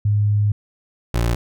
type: tone pair in turn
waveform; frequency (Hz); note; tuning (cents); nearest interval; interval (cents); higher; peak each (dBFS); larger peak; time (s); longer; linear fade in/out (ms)
sine / 25% pulse; 103.83 / 58.4; G#2 / A#1; 0 / +4; minor seventh; 996; first; -14 / -13; second; 0.05-0.52 / 1.14-1.35; first; 5
effects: none